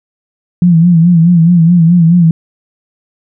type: tone with vibrato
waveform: sine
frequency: 170 Hz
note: F3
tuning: 46 cents flat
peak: -3 dBFS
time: 0.62-2.31 s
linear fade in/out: 2 ms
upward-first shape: sine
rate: 4.7 Hz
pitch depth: 83 cents each way
effects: none